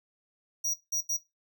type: tone bursts at uneven times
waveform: square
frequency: 5770 Hz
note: F#8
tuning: 44 cents flat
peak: -27 dBFS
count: 3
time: 0.64-0.74 / 0.92-1.01 / 1.09-1.17 s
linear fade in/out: 10 ms
effects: noise-tail reverb RT60 0.2 s tail -18 dB re dry